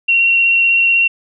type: tone with vibrato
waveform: sine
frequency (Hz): 2738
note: F7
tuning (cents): -35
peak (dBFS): -9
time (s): 0.08-1.08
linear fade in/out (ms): 10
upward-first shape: sine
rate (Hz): 16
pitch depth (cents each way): 12
effects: none